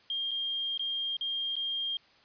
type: tone with dropouts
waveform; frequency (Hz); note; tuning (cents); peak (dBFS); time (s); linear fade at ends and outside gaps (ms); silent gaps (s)
sine; 3211; G7; +41; -30; 0.1-1.97; 2; 0.31-0.314 / 0.776-0.794 / 1.168-1.21 / 1.556-1.565
effects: white hiss -61 dBFS RMS until 2.24 s + resampled to 11025 Hz